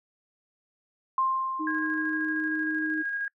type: tone with exponential decay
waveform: sine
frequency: 1054 Hz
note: C6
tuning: 12 cents sharp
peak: -21 dBFS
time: 1.18-2.93 s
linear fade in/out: 2 ms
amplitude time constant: 380 ms
type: tone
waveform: sine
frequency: 311.3 Hz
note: D#4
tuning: 1 cent sharp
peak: -29 dBFS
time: 1.59-3.03 s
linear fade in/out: 20 ms
type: tone with tremolo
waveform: sine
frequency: 1635 Hz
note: G#6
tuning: 28 cents flat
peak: -27 dBFS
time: 1.67-3.28 s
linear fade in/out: 2 ms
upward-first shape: square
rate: 13 Hz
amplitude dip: 25%
effects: noise-tail reverb RT60 0.1 s tail -25 dB re dry